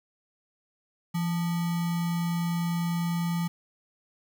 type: tone with sample-and-hold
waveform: sine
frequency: 170 Hz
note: F3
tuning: 46 cents flat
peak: -25 dBFS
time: 1.14-3.48 s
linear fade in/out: 10 ms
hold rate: 1050 Hz
effects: none